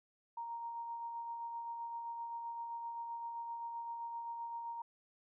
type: tone with tremolo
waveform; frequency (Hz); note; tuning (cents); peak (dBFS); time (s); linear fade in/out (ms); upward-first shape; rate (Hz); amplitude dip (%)
sine; 932.3; A#5; 0; -39; 0.37-4.82; 5; sine; 7.7; 30
effects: none